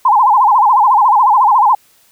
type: tone with vibrato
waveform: sine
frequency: 929 Hz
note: A#5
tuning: 6 cents flat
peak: -6 dBFS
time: 0.05-1.75 s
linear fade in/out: 5 ms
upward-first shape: sine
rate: 14 Hz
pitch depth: 230 cents each way
effects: white hiss -51 dBFS RMS until 2.11 s